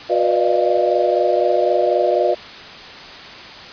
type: tone cluster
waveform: sine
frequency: 362.5 / 488.2 / 592 / 616 / 691 Hz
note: F#4 / B4 / D5 / D#5 / F5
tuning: -35 / -20 / +14 / -17 / -19 cents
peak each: -20 dBFS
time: 0.09-2.35 s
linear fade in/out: 20 ms
effects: white hiss -35 dBFS RMS until 3.72 s + resampled to 11025 Hz